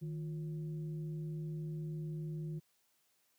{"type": "tone with frequency modulation", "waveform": "sine", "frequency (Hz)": 155.56, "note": "D#3", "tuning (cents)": 0, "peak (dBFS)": -37, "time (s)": [0.01, 2.6], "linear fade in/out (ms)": 20, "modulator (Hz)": 196, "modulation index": 0.45, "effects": ["white hiss -75 dBFS RMS until 3.38 s", "high-pass 100 Hz 12 dB/octave"]}